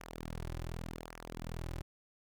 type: tone with flanger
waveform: sawtooth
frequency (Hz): 41.2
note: E1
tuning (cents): 0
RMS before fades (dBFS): -43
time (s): 0-1.82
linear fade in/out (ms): 10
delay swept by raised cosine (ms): 0.24 to 4.44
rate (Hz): 0.87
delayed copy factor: -0.8
effects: none